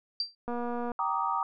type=tone with exponential decay; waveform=sine; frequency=4700 Hz; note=D8; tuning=1 cent sharp; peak=-24 dBFS; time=0.2-0.35 s; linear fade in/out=2 ms; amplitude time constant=31 ms
type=click train; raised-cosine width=1 ms; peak=-22 dBFS; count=106; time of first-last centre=0.48-0.917 s; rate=240 Hz
type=chord; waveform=sine; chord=Eb major seventh; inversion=first; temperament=just; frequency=777.8 / 933.4 / 1166.7 / 1244.5 Hz; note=G5 / Bb5 / D6 / Eb6; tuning=-14 / +2 / -12 / 0 cents; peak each=-34 / -31 / -33 / -32 dBFS; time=0.99-1.43 s; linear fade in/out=2 ms
effects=none